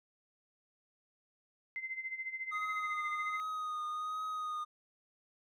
sine tone with tremolo, 2070 Hz, C7, 19 cents flat, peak -35 dBFS, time 1.76-3.4 s, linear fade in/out 0 ms, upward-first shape sine, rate 14 Hz, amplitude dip 75%
triangle tone with vibrato, 1244.5 Hz, D#6, in tune, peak -34 dBFS, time 2.51-4.65 s, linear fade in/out 20 ms, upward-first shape triangle, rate 1.3 Hz, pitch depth 30 cents each way
effects none

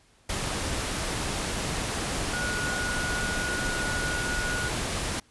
sine tone in noise, 1452 Hz, F#6, 33 cents flat, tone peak -30 dBFS, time 2.33-4.69 s, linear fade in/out 5 ms, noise pink, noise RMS -30 dBFS, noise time 0.29-5.2 s, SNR -3 dB, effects pink hiss -61 dBFS RMS until 5.3 s + resampled to 24000 Hz

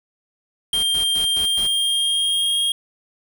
pink noise bursts, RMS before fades -35 dBFS, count 5, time 0.73-1.67 s, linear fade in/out 5 ms, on 100 ms, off 110 ms
square tone with pitch glide, 3187 to 3252 Hz, G7 to G#7, +28 to -37 cents, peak -18 dBFS, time 0.73-2.72 s, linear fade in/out 2 ms, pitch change +35 cents, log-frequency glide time 1.35-2.6 s
effects none

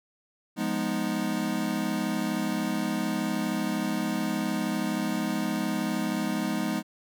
square chord, F half-diminished seventh, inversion none, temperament equal, 174.61 / 207.7 / 246.9 / 311.1 Hz, F3 / Ab3 / Cb4 / Eb4, 0 / 0 / 0 / 0 cents, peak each -36 / -31 / -33 / -33 dBFS, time 0.56-6.83 s, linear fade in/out 50 ms, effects none

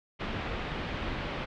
pink low-pass noise, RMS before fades -35 dBFS, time 0.19-1.46 s, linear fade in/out 20 ms, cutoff 3400 Hz, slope 24 dB/octave, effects none

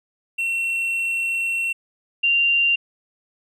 triangle / sine tone pair in turn, 2717 / 2777 Hz, F7 / F7, -48 / -10 cents, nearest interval unison, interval 38 cents, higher second, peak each -19 / -15 dBFS, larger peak second, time 0.38-1.73 / 2.23-2.76 s, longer first, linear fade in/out 10 ms, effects none

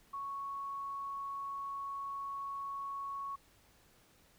sine tone, 1108.7 Hz, C#6, in tune, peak -38 dBFS, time 0.13-3.36 s, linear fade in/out 10 ms, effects pink hiss -66 dBFS RMS until 4.38 s

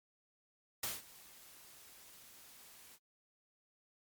white noise with ADSR envelope, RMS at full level -37 dBFS, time 0.83-2.99 s, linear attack 4 ms, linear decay 180 ms, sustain -21 dB, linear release 51 ms, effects MP3 96 kbps

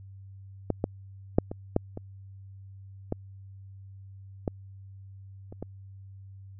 clicks, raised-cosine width 2 ms, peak -12 / -12 / -6 / -21 / -9 / -23 / -15 / -14 / -29 / -21 dBFS, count 10, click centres 0.703 / 0.841 / 1.385 / 1.515 / 1.764 / 1.974 / 3.124 / 4.478 / 5.525 / 5.626 s, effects added 97 Hz sine -44 dBFS peak until 6.59 s

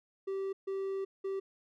triangle tone bursts at uneven times, 388.1 Hz, G4, 17 cents flat, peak -31 dBFS, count 3, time 0.27-0.53 / 0.67-1.05 / 1.24-1.4 s, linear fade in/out 10 ms, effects none

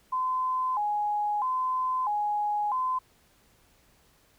sine tone with vibrato, 924 Hz, A#5, 16 cents flat, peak -25 dBFS, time 0.12-2.99 s, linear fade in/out 10 ms, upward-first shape square, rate 0.77 Hz, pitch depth 180 cents each way, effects pink hiss -63 dBFS RMS until 4.38 s

